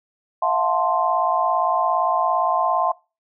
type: chord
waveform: sine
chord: F major seventh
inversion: third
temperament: equal with one note detuned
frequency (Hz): 659.3 / 716.8 / 880 / 1046.5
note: E5 / F5 / A5 / C6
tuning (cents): 0 / +45 / 0 / 0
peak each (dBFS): -23 / -23 / -24 / -21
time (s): 0.42-2.92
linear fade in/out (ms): 5
effects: noise-tail reverb RT60 0.3 s tail -24 dB re dry